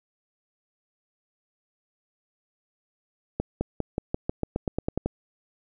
accelerating click train, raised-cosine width 2 ms, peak -12 dBFS, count 13, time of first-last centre 3.4-5.06 s, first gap 210 ms, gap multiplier 0.92, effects none

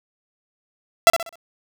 sawtooth tone with echo, 670 Hz, E5, 28 cents sharp, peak -4 dBFS, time 1.07-1.1 s, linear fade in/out 0 ms, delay 64 ms, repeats 4, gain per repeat -9 dB, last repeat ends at 1.356 s, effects none

